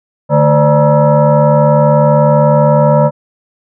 sine tone with frequency modulation, 220 Hz, A3, in tune, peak -5 dBFS, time 0.29-3.11 s, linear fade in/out 50 ms, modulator 368 Hz, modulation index 1.9, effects none

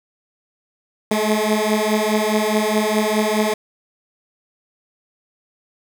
15% pulse beating tone pair, 211.8 / 216.6 Hz, G#3 / A3, +34 / -27 cents, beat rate 4.8 Hz, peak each -13 dBFS, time 1.11-3.54 s, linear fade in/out 5 ms, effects 8-bit

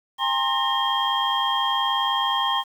sine tone cluster, 807 / 906 / 1056 / 1835 / 3213 Hz, G#5 / A#5 / C6 / A#6 / G7, -50 / -50 / +16 / -28 / +42 cents, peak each -27 / -28 / -24 / -32 / -24 dBFS, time 0.18-2.64 s, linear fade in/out 50 ms, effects tanh soft clip ceiling -9 dBFS + 8-bit

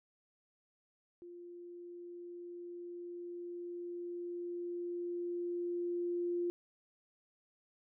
sine tone with level ramp, 349.2 Hz, F4, in tune, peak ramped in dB -48 to -32 dBFS, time 1.22-6.5 s, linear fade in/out 0 ms, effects none

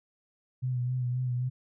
sine tone with vibrato, 125.3 Hz, B2, 25 cents sharp, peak -27 dBFS, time 0.62-1.5 s, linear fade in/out 20 ms, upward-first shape sine, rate 3.8 Hz, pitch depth 37 cents each way, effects none

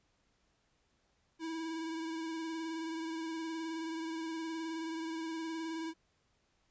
square tone with vibrato, 324.7 Hz, E4, 26 cents flat, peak -38 dBFS, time 1.39-5.94 s, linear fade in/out 50 ms, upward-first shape sine, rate 19 Hz, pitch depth 29 cents each way, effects pink hiss -75 dBFS RMS until 6.7 s + resampled to 16000 Hz

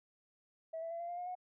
sine tone with pitch steps, 649 / 661.5 / 674.2 / 687.2 / 700.4 / 713.9 / 727.6 Hz, E5 / E5 / E5 / F5 / F5 / F5 / F#5, -27 / +6 / +39 / -28 / +5 / +38 / -29 cents, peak -38 dBFS, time 0.73-1.353 s, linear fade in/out 10 ms, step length 89 ms, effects tanh soft clip ceiling -34 dBFS

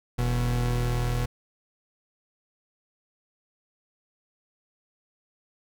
40% pulse tone pair together, 40.43 / 121.7 Hz, E1 / B2, -33 / -25 cents, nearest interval octave + perfect fifth, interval 1908 cents, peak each -27 / -25 dBFS, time 0.18-1.26 s, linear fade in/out 10 ms, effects none

